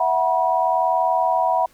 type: chord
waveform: sine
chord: E suspended second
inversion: none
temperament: equal with one note detuned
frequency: 659.3 / 740 / 968.6 Hz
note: E5 / F#5 / B5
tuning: 0 / 0 / -34 cents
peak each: -22 / -20 / -20 dBFS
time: 0-1.66 s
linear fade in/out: 5 ms
effects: pink hiss -55 dBFS RMS until 1.73 s